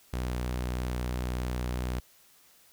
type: tone with vibrato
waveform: sawtooth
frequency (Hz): 61.74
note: B1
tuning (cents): 0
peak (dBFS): -26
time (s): 0.13-2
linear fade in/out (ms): 5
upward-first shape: sine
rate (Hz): 3.1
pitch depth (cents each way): 9
effects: white hiss -60 dBFS RMS until 2.72 s